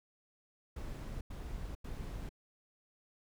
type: noise bursts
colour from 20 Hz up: brown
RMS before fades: -42 dBFS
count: 3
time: 0.76-2.292 s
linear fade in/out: 5 ms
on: 450 ms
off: 91 ms
effects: none